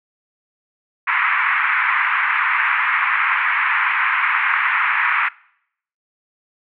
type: band-pass noise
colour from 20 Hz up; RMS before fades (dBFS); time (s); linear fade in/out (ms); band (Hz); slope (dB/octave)
white; -18; 1.07-5.29; 10; 980 to 2300; 48
effects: noise-tail reverb RT60 0.7 s tail -23 dB re dry

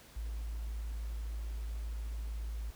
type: tone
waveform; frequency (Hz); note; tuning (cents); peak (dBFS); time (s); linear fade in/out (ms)
triangle; 55; A1; 0; -32; 0.16-2.71; 10
effects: tanh soft clip ceiling -34 dBFS + pink hiss -57 dBFS RMS until 2.75 s

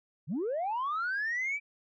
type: linear sweep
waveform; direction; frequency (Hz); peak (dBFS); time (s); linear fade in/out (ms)
sine; up; 119.5 to 2349; -28; 0.27-1.6; 50
effects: tanh soft clip ceiling -27 dBFS

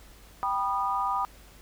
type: chord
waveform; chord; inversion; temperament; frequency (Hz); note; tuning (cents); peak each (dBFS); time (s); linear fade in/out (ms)
sine; G augmented; none; just; 784 / 980 / 1225; G5 / B5 / D#6; 0 / -14 / -27; -31 / -29 / -29; 0.43-1.25; 0
effects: added 50 Hz sine -52 dBFS peak until 1.61 s + pink hiss -54 dBFS RMS until 1.61 s

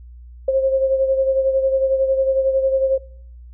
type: beating tone pair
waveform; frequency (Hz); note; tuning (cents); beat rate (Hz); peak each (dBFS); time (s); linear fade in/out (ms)
sine; 532 / 543; C5 / C#5; +29 / -36; 11; -15 / -22; 0.48-2.98; 5
effects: noise-tail reverb RT60 0.6 s tail -21 dB re dry + added 60 Hz sine -37 dBFS peak until 3.53 s

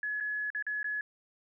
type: tone with dropouts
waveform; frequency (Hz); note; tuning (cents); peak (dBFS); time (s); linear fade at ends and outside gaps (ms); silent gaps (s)
sine; 1697; G#6; +37; -31; 0.03-1.01; 2; 0.202-0.207 / 0.503-0.548 / 0.625-0.666 / 0.83-0.843
effects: none

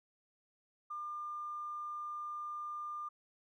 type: tone with tanh clipping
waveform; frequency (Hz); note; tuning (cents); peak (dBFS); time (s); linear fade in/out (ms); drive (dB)
triangle; 1200; D6; +37; -39; 0.9-3.09; 10; 3
effects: none

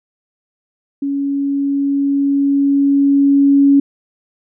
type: tone with level ramp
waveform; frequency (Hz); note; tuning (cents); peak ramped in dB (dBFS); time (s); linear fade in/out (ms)
sine; 279.5; C#4; +14; -16 to -6; 1.02-3.8; 5
effects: none

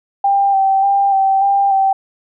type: tone with vibrato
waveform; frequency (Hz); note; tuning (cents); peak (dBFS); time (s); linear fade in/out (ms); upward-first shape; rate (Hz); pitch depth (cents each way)
sine; 785; G5; +2; -10; 0.24-1.93; 5; square; 1.7; 21
effects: none

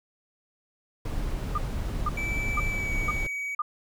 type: noise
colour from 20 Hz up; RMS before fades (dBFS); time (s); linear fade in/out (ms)
brown; -30; 1.05-3.27; 5
type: tone bursts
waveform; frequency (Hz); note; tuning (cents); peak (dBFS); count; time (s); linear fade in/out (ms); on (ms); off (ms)
sine; 1210; D#6; -49; -24; 5; 1.55-3.62; 5; 30; 480
type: tone with pitch glide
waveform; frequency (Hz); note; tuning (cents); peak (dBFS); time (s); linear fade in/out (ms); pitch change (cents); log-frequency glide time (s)
triangle; 2315 to 2265; D7 to C#7; -25 to +37; -28; 2.17-3.55; 5; -38; 2.68-2.92
effects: none

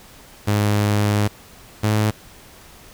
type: tone pair in turn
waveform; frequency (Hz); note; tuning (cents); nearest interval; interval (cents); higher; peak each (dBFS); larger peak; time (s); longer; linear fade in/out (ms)
sawtooth; 103.83 / 106.81; G#2 / G#2; 0 / +49; unison; 49; second; -12; neither; 0.47-1.28 / 1.83-2.11; first; 10
effects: pink hiss -45 dBFS RMS until 2.93 s

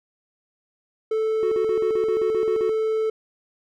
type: tone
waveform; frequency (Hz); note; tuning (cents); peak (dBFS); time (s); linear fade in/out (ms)
triangle; 439.1; A4; -4; -18; 1.11-3.1; 5
type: tone bursts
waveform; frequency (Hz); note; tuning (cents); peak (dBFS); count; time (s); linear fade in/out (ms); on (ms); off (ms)
triangle; 370; F#4; 0; -22; 10; 1.43-2.694; 0; 85; 46
effects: none

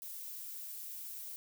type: noise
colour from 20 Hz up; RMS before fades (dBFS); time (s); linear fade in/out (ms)
violet; -45; 0.02-1.36; 0
effects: none

